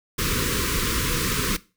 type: band-stop noise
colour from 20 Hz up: pink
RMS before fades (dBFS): -24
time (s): 0.18-1.57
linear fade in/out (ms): 10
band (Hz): 520 to 1000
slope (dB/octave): 96
effects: noise-tail reverb RT60 0.3 s tail -19 dB re dry